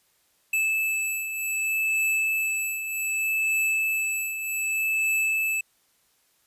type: beating tone pair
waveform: square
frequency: 2621 / 2621.65 Hz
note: E7 / E7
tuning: -11 / -10 cents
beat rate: 0.65 Hz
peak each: -32 / -25 dBFS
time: 0.53-5.61 s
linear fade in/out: 5 ms
effects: white hiss -66 dBFS RMS until 6.46 s + resampled to 32000 Hz

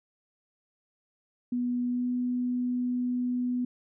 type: tone with pitch glide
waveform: sine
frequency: 245.1 to 247.5 Hz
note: B3 to B3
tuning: -13 to +4 cents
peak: -26 dBFS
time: 1.52-3.65 s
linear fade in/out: 5 ms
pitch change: +17 cents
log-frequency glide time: 1.88-2.07 s
effects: none

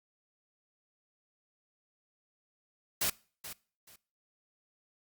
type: noise with echo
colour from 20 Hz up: white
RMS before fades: -30 dBFS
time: 3.01-3.1 s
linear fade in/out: 5 ms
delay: 430 ms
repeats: 2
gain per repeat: -13 dB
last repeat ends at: 3.96 s
effects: noise-tail reverb RT60 0.4 s tail -22 dB re dry + Opus 48 kbps

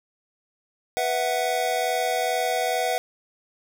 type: chord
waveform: square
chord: B suspended fourth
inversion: none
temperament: just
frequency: 493.9 / 658.5 / 740.8 Hz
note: B4 / E5 / F#5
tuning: 0 / -2 / +2 cents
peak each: -29 / -28 / -26 dBFS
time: 0.97-2.98 s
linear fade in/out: 0 ms
effects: none

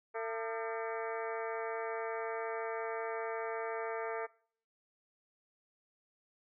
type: harmonic tone with a mistuned harmonic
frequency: 225.4 Hz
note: A3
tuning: 42 cents sharp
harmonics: 2 / 3 / 4 / 5 / 6 / 7 / 8 / 9 / 10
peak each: -38 / -42 / -44 / -46 / -48 / -49 / -50 / -51 / -52 dBFS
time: 0.14-4.27 s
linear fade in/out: 20 ms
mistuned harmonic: 5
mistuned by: +110 cents
effects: noise-tail reverb RT60 0.5 s tail -21 dB re dry

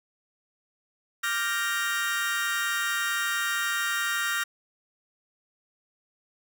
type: chord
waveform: 35% pulse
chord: G minor seventh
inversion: second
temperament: equal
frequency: 1174.7 / 1396.9 / 1568 / 1864.7 Hz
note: D6 / F6 / G6 / Bb6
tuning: 0 / 0 / 0 / 0 cents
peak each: -34 / -28 / -32 / -28 dBFS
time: 1.23-4.44 s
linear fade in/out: 10 ms
effects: none

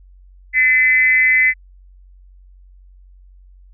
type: tone with frequency modulation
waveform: sine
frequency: 2039 Hz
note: C7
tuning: 45 cents flat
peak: -10 dBFS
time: 0.53-1.54 s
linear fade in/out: 50 ms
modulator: 264 Hz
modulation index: 0.56
effects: added 46 Hz sine -42 dBFS peak until 3.73 s

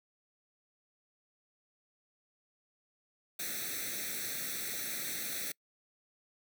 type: noise with comb filter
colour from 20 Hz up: white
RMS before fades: -38 dBFS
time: 3.39-5.52 s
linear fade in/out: 5 ms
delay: 0.5 ms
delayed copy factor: +0.95
effects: noise-tail reverb RT60 0.1 s tail -26 dB re dry + high-pass 150 Hz 12 dB/octave

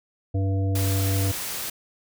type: harmonic tone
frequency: 97 Hz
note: G2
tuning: 18 cents flat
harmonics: 1 / 3 / 5 / 7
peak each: -21 / -31 / -35 / -38 dBFS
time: 0.34-1.32 s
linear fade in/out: 10 ms
type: noise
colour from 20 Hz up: white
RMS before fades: -31 dBFS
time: 0.75-1.7 s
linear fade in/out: 5 ms
effects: none

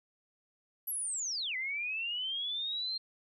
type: linear two-way sweep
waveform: sine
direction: down then up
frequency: 11840 to 1996 to 4206 Hz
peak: -33 dBFS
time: 0.87-2.98 s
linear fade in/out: 10 ms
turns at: 1.56 s
effects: none

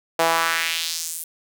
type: tone with high-pass filter sweep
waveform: sawtooth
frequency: 164.81 Hz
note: E3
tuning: in tune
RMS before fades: -23 dBFS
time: 0.19-1.24 s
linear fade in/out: 5 ms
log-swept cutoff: 610 to 11000 Hz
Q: 1.8
effects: none

